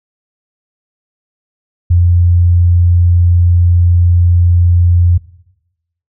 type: tone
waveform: sine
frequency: 87.31 Hz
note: F2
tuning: in tune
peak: -5 dBFS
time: 1.9-5.18 s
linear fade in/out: 10 ms
effects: noise-tail reverb RT60 0.9 s tail -19 dB re dry